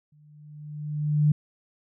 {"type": "tone with exponential growth", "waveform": "sine", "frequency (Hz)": 149.6, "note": "D3", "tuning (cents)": 32, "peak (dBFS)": -15, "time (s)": [0.12, 1.32], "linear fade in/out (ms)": 5, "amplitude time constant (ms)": 260, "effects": []}